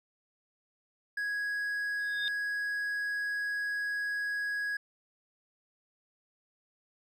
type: tone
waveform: triangle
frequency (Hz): 1661.2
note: G#6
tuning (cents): 0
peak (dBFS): -29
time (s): 1.17-4.77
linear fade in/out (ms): 5
type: tone with exponential growth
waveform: sine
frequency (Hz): 3645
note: A#7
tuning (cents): -40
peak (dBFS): -29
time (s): 1.99-2.28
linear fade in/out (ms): 0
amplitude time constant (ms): 63
effects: none